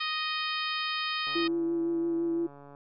harmonic tone, 622.3 Hz, D#5, in tune, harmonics 2 / 3 / 4 / 5 / 6 / 7 / 8, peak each -34 / -37 / -36 / -37 / -38 / -40 / -41 dBFS, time 0-1.48 s, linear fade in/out 10 ms
click train, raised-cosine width 1 ms, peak -36 dBFS, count 211, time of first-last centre 1.27-2.749 s, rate 142 Hz
sine tone with vibrato, 335.5 Hz, E4, 31 cents sharp, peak -26 dBFS, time 1.35-2.47 s, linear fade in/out 10 ms, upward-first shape triangle, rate 5.9 Hz, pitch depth 22 cents each way
effects none

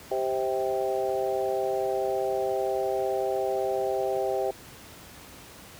harmonic tone with a mistuned harmonic, 130.81 Hz, C3, in tune, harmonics 3 / 4 / 5 / 6, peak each -29 / -30 / -31 / -32 dBFS, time 0.11-4.51 s, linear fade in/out 5 ms, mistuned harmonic 5, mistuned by -19 cents, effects pink hiss -47 dBFS RMS until 5.79 s + high-pass 60 Hz 12 dB/octave

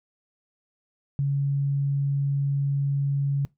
sine tone, 140 Hz, C#3, 18 cents sharp, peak -21 dBFS, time 1.19-3.45 s, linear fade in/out 0 ms, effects noise-tail reverb RT60 0.2 s tail -23 dB re dry

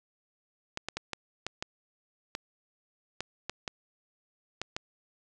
clicks, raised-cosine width 0.2 ms, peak -16 dBFS, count 12, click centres 0.774 / 0.886 / 0.97 / 1.133 / 1.466 / 1.625 / 2.351 / 3.206 / 3.496 / 3.678 / 4.616 / 4.765 s, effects resampled to 22050 Hz + 8-bit

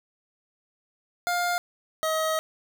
25% pulse tone pair in turn, 705 / 633.7 Hz, F5 / D#5, +16 / +32 cents, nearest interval major second, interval 184 cents, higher first, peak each -20 dBFS, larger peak neither, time 1.27-1.58 / 2.03-2.39 s, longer second, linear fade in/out 0 ms, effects none

